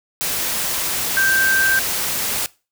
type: tone in noise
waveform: sine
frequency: 1568 Hz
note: G6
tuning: in tune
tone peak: -14 dBFS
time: 1.17-1.79 s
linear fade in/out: 0 ms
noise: white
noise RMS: -22 dBFS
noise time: 0.21-2.46 s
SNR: +5 dB
effects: noise-tail reverb RT60 0.3 s tail -21 dB re dry